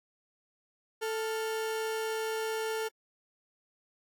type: tone pair together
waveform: 35% pulse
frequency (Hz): 441.1 / 1400.4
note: A4 / F6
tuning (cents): +4 / +4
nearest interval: octave + minor sixth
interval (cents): 2000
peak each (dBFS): -30 / -39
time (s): 1.01-2.89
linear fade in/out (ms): 20
effects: AAC 64 kbps